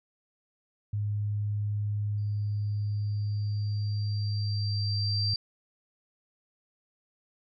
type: tone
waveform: sine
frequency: 103.83 Hz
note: G#2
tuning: in tune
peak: -27 dBFS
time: 0.93-5.34 s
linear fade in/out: 5 ms
type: tone with exponential growth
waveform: sine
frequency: 4699 Hz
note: D8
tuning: in tune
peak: -27 dBFS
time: 2.18-5.36 s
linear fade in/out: 2 ms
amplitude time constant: 690 ms
effects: none